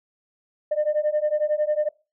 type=beating tone pair; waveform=sine; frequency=598 / 609 Hz; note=D5 / D#5; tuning=+31 / -37 cents; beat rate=11 Hz; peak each=-22 dBFS; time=0.71-1.89 s; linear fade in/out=10 ms; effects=noise-tail reverb RT60 0.3 s tail -22 dB re dry + tanh soft clip ceiling -15 dBFS